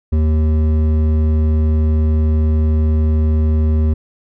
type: tone with hard clipping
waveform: sine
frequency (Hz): 77.78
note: D#2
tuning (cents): 0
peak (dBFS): -13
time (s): 0.12-3.94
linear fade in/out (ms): 10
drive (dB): 10
effects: none